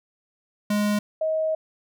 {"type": "tone pair in turn", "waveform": ["square", "sine"], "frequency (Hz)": [207.7, 632.5], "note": ["G#3", "D#5"], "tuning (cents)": [0, 28], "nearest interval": "octave + perfect fifth", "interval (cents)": 1928, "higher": "second", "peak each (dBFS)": -21, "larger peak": "neither", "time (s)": [[0.7, 0.99], [1.21, 1.55]], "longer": "second", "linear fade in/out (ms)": 5, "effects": []}